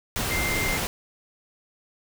sine tone in noise, 2096 Hz, C7, 2 cents sharp, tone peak -27 dBFS, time 0.31-0.77 s, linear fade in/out 0 ms, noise pink, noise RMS -27 dBFS, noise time 0.16-0.87 s, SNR -3 dB, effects none

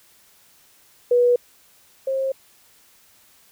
sine tone pair in turn, 487.1 / 534.3 Hz, B4 / C5, -24 / +36 cents, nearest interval major second, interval 160 cents, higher second, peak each -13 / -20 dBFS, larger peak first, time 1.11-1.36 / 2.07-2.32 s, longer neither, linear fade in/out 5 ms, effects white hiss -55 dBFS RMS until 3.51 s

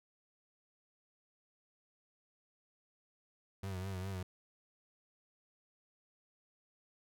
35% pulse tone with vibrato, 94.6 Hz, F#2, 39 cents sharp, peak -37 dBFS, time 3.63-4.23 s, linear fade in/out 5 ms, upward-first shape triangle, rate 4.9 Hz, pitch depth 75 cents each way, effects none

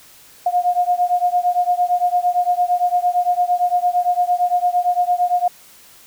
sine beating tone pair, 710 / 718.8 Hz, F5 / F5, +28 / +50 cents, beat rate 8.8 Hz, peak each -17 / -18 dBFS, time 0.46-5.48 s, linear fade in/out 5 ms, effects white hiss -46 dBFS RMS until 6.06 s

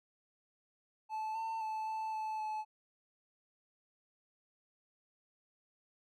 triangle tone with pitch steps, 871 / 896 / 873 / 878 / 870 / 862 Hz, A5 / A5 / A5 / A5 / A5 / A5, -18 / +31 / -14 / -4 / -20 / -36 cents, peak -34 dBFS, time 1.09-2.65 s, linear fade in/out 50 ms, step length 260 ms, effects none

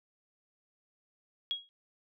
sine tone with exponential decay, 3303 Hz, G#7, 10 cents flat, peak -27 dBFS, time 1.51-1.69 s, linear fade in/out 0 ms, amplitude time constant 38 ms, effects none

